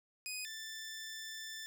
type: tone pair in turn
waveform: 15% pulse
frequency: 2500 / 1767.8 Hz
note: D#7 / A6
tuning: +8 / +8 cents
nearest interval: tritone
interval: 600 cents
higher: first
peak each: -33 / -37 dBFS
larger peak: first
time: 0.26-0.45 / 0.45-1.66 s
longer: second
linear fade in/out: 0 ms
effects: none